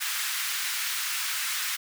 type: high-pass noise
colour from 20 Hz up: pink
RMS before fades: -30 dBFS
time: 0-1.77 s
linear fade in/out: 20 ms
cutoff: 1400 Hz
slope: 24 dB/octave
effects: none